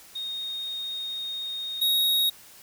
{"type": "tone pair in turn", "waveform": ["sine", "square"], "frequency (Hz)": [3712, 3766], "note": ["A#7", "A#7"], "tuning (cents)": [-8, 17], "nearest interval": "unison", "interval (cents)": 25, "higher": "second", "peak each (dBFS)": [-30, -21], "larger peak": "second", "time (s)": [[0.15, 1.81], [1.81, 2.3]], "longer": "first", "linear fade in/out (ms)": 10, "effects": ["white hiss -50 dBFS RMS until 2.62 s"]}